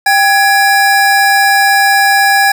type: tone pair together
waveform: square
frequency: 791 / 1675 Hz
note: G5 / G#6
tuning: +15 / +14 cents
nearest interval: octave + minor second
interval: 1299 cents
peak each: -10 dBFS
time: 0.06-2.52 s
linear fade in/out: 5 ms
effects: none